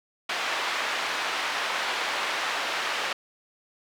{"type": "band-pass noise", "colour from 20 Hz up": "pink", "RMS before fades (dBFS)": -29, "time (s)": [0.29, 3.13], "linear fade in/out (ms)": 5, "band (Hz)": [880, 3500], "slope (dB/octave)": 12, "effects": []}